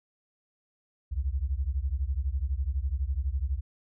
sine beating tone pair, 62.4 / 74.4 Hz, B1 / D2, +19 / +23 cents, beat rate 12 Hz, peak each -29 / -30 dBFS, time 1.11-3.61 s, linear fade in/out 20 ms, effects none

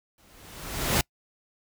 pink noise with exponential growth, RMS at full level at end -21 dBFS, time 0.18-1.01 s, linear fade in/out 2 ms, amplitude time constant 180 ms, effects noise-tail reverb RT60 0.1 s tail -26 dB re dry

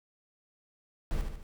brown noise with echo, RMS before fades -30 dBFS, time 1.11-1.21 s, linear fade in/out 0 ms, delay 73 ms, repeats 3, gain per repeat -5 dB, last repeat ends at 1.429 s, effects none

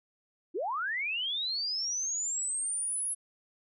sine linear sweep, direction up, 290.5 to 10730 Hz, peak -30 dBFS, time 0.54-3.15 s, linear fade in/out 20 ms, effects none

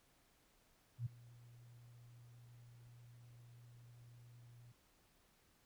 sine tone with ADSR envelope, 119.6 Hz, A#2, 45 cents sharp, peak -36 dBFS, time 0.98-4.72 s, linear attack 79 ms, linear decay 11 ms, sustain -22 dB, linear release 3 ms, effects pink hiss -73 dBFS RMS until 5.65 s

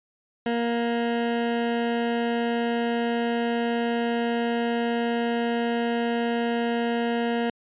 20% pulse tone, 234.8 Hz, A#3, 13 cents sharp, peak -18 dBFS, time 0.46-7.5 s, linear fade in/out 2 ms, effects resampled to 8000 Hz

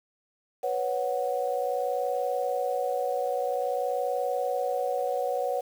sine chord, B suspended second, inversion none, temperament equal, 493.9 / 554.4 / 740 Hz, B4 / C#5 / F#5, 0 / 0 / 0 cents, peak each -30 dBFS, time 0.63-5.61 s, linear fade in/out 10 ms, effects 8-bit

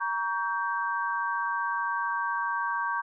sine chord, G diminished, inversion first, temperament just, 940.8 / 1128.9 / 1568 Hz, Bb5 / Db6 / G6, +16 / +31 / 0 cents, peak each -31 dBFS, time 0-3.02 s, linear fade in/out 20 ms, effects none

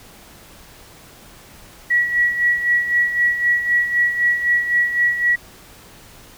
sine tone with tremolo, 1929 Hz, B6, 41 cents flat, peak -12 dBFS, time 1.9-5.36 s, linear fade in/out 10 ms, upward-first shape sine, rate 3.9 Hz, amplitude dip 65%, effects pink hiss -44 dBFS RMS until 6.37 s

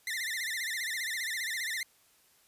sawtooth tone with vibrato, 1924 Hz, B6, 46 cents flat, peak -29 dBFS, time 0.07-1.83 s, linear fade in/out 2 ms, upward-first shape sine, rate 15 Hz, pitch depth 160 cents each way, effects white hiss -65 dBFS RMS until 2.47 s + resampled to 32000 Hz

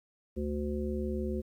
harmonic tone, 73.42 Hz, D2, in tune, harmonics 1 / 3 / 5 / 7, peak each -35 / -35 / -36 / -41 dBFS, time 0.36-1.42 s, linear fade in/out 20 ms, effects 11-bit

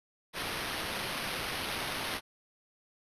blue noise with sample-and-hold, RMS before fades -36 dBFS, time 0.33-2.21 s, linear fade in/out 50 ms, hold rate 7350 Hz, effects resampled to 32000 Hz

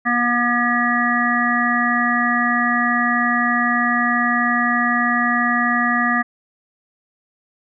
harmonic tone, 240.8 Hz, B3, 44 cents flat, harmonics 1 / 3 / 5 / 7 / 8, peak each -21 / -24 / -21 / -22 / -21 dBFS, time 0.05-6.23 s, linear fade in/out 20 ms, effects none

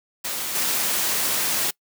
white noise with level steps, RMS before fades -28 / -23 dBFS, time 0.24-1.71 s, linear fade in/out 10 ms, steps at 0.55 s, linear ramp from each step 2 ms, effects noise-tail reverb RT60 0.1 s tail -24 dB re dry + high-pass 150 Hz 12 dB/octave

